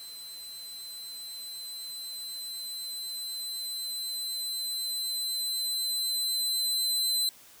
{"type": "tone with level ramp", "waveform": "sawtooth", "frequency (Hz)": 4052, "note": "B7", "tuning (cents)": 44, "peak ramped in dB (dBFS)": [-39, -22], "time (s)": [0, 7.29], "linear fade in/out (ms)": 2, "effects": ["white hiss -54 dBFS RMS until 7.6 s"]}